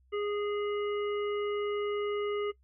harmonic tone, 412.9 Hz, G#4, 10 cents flat, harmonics 1 / 3 / 5 / 7, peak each -30 / -40 / -44 / -47 dBFS, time 0.12-2.52 s, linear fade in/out 20 ms, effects noise-tail reverb RT60 0.1 s tail -20 dB re dry + added 64 Hz sine -62 dBFS peak until 2.63 s

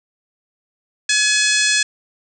harmonic tone, 848 Hz, G#5, 36 cents sharp, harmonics 2 / 3 / 4 / 5 / 6 / 7 / 8 / 9 / 10, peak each -19 / -21 / -22 / -23 / -24 / -24 / -25 / -26 / -26 dBFS, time 1.09-1.83 s, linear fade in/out 5 ms, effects none

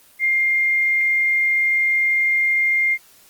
sine tone, 2113 Hz, C7, 16 cents sharp, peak -15 dBFS, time 0.19-2.98 s, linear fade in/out 50 ms, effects white hiss -51 dBFS RMS until 3.29 s + Opus 24 kbps

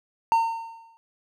triangle tone with exponential decay, 912 Hz, A#5, 38 cents flat, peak -13 dBFS, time 0.32-0.97 s, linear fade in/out 0 ms, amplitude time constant 140 ms, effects none

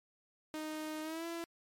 sawtooth tone with pitch glide, 309.8 to 335.9 Hz, D#4 to E4, -7 to +33 cents, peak -35 dBFS, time 0.54-1.44 s, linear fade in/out 0 ms, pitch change +140 cents, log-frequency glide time 1.02-1.26 s, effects MP3 64 kbps

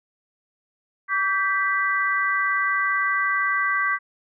sine chord, G major, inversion second, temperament equal with one note detuned, 1149.8 / 1568 / 1975.5 Hz, D6 / G6 / B6, -37 / 0 / 0 cents, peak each -24 dBFS, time 1.08-3.99 s, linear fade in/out 50 ms, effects none

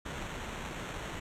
pink noise with sample-and-hold, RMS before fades -40 dBFS, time 0.05-1.2 s, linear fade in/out 10 ms, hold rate 4900 Hz, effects low-pass 9000 Hz 12 dB/octave

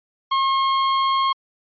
45% pulse tone, 1077 Hz, C6, 50 cents sharp, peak -17 dBFS, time 0.31-1.33 s, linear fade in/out 10 ms, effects resampled to 11025 Hz

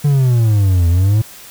triangle exponential two-way sweep, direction down then up, 148.5 to 83.4 to 112.2 Hz, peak -7 dBFS, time 0.04-1.22 s, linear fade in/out 10 ms, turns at 0.88 s, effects white hiss -37 dBFS RMS until 1.5 s

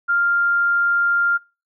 sine tone, 1396.9 Hz, F6, in tune, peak -15 dBFS, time 0.08-1.38 s, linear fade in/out 20 ms, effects noise-tail reverb RT60 0.3 s tail -23 dB re dry

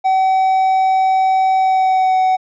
triangle tone with pitch glide, 760 to 750 Hz, F#5 to F#5, +46 to +23 cents, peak -9 dBFS, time 0.04-2.37 s, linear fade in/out 20 ms, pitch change -23 cents, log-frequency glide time 1.57-2.16 s, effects resampled to 16000 Hz

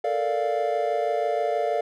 triangle chord, Bb major seventh, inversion third, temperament equal, 440 / 466.2 / 587.3 / 698.5 Hz, A4 / Bb4 / D5 / F5, 0 / 0 / 0 / 0 cents, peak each -27 / -29 / -25 / -24 dBFS, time 0.04-1.81 s, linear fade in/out 5 ms, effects none

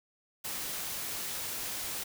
white noise, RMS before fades -37 dBFS, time 0.44-2.04 s, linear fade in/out 10 ms, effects none

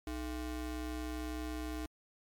square ring-modulated tone, 185 Hz, F#3, in tune, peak -35 dBFS, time 0.07-1.86 s, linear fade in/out 2 ms, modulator 124 Hz, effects MP3 96 kbps

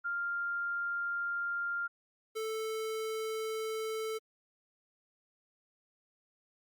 sine / square tone pair in turn, 1396.9 / 440 Hz, F6 / A4, 0 / 0 cents, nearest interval octave + minor sixth, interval 2000 cents, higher first, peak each -32 / -35 dBFS, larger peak first, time 0.04-1.88 / 2.35-4.19 s, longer neither, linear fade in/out 20 ms, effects Opus 48 kbps

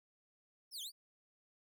sawtooth linear two-way sweep, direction down then up, 5620 to 3005 to 4904 Hz, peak -40 dBFS, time 0.71-0.92 s, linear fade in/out 50 ms, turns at 0.82 s, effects none

